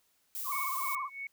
violet noise, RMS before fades -38 dBFS, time 0.35-0.95 s, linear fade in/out 0 ms
sine tone with vibrato, 1104 Hz, C#6, 7 cents flat, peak -33 dBFS, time 0.44-1.1 s, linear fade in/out 50 ms, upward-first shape sine, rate 18 Hz, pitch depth 120 cents each way
sine tone with tremolo, 2217 Hz, C#7, in tune, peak -36 dBFS, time 0.52-1.27 s, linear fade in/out 2 ms, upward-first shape sine, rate 3.1 Hz, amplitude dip 85%
effects white hiss -72 dBFS RMS until 1.32 s

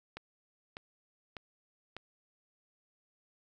click train, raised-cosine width 0.3 ms, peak -26 dBFS, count 4, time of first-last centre 0.17-1.966 s, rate 1.67 Hz, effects none

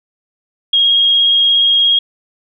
sine tone with vibrato, 3267 Hz, G#7, 29 cents flat, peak -8 dBFS, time 0.73-1.99 s, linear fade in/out 5 ms, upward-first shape sine, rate 17 Hz, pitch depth 14 cents each way, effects none

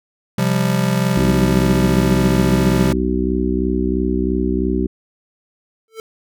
square chord, C suspended fourth, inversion none, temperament just, 130.81 / 174.42 / 196.22 Hz, C3 / F3 / G3, 0 / -2 / +2 cents, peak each -20 dBFS, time 0.38-2.93 s, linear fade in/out 5 ms
harmonic tone, 63 Hz, B1, 35 cents sharp, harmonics 1 / 3 / 4 / 5 / 6, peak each -22 / -22 / -22 / -22 / -22 dBFS, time 1.16-4.87 s, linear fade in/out 10 ms
square tone with exponential growth, 444.6 Hz, A4, 18 cents sharp, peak -26 dBFS, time 5.88-6 s, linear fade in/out 1 ms, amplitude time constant 24 ms
effects none

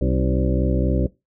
harmonic tone with a mistuned harmonic, 64 Hz, C2, 38 cents flat, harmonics 1 / 2 / 3 / 4 / 5 / 6 / 8 / 9, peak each -21 / -24 / -26 / -27 / -28 / -29 / -30 / -31 dBFS, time 0.01-1.07 s, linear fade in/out 5 ms, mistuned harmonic 4, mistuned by +75 cents, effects noise-tail reverb RT60 0.2 s tail -18 dB re dry

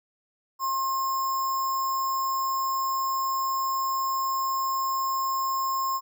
sine tone with sample-and-hold, 1066 Hz, C6, 32 cents sharp, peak -24 dBFS, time 0.59-6.01 s, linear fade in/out 50 ms, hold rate 6300 Hz, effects none

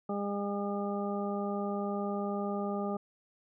harmonic tone, 202.2 Hz, G#3, 46 cents flat, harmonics 1 / 2 / 3 / 4 / 6, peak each -34 / -37 / -39 / -40 / -42 dBFS, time 0.09-2.97 s, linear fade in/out 5 ms, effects none

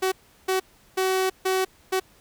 sawtooth tone bursts at uneven times, 376.9 Hz, F#4, 32 cents sharp, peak -17 dBFS, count 5, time 0.02-0.12 / 0.48-0.6 / 0.97-1.3 / 1.45-1.65 / 1.92-2 s, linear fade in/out 10 ms, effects pink hiss -57 dBFS RMS until 2.2 s

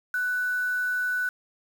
sine tone with quantisation, 1488 Hz, F#6, 9 cents sharp, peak -24 dBFS, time 0.14-1.29 s, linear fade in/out 2 ms, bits 7, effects none

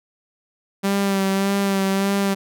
sawtooth tone with vibrato, 196 Hz, G3, in tune, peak -14 dBFS, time 0.83-2.35 s, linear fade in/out 20 ms, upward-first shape sine, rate 1.7 Hz, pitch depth 26 cents each way, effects none

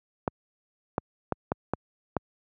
clicks, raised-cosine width 1 ms, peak -11 dBFS, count 6, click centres 0.278 / 0.981 / 1.323 / 1.519 / 1.736 / 2.167 s, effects high-pass 80 Hz 12 dB/octave

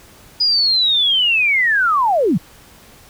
sine linear sweep, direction down, 4978 to 132.1 Hz, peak -12 dBFS, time 0.4-2.38 s, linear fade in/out 10 ms, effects pink hiss -45 dBFS RMS until 3.09 s

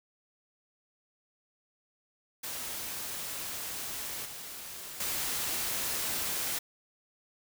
white noise with level steps, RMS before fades -38 / -43 / -33 dBFS, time 2.43-6.59 s, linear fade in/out 10 ms, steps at 4.25 / 5 s, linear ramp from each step 5 ms, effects none

